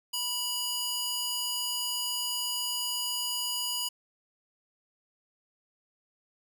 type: tone with high-pass filter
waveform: square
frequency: 978 Hz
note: B5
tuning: 17 cents flat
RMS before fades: -32 dBFS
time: 0.13-3.89 s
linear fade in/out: 10 ms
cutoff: 3300 Hz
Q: 0.89
effects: none